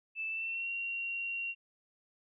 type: tone with pitch glide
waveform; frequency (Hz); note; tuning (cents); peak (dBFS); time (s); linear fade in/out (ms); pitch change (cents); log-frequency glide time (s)
sine; 2637 to 2751; E7 to F7; 0 to -27; -34; 0.15-1.55; 50; +73; 0.28-0.7
effects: none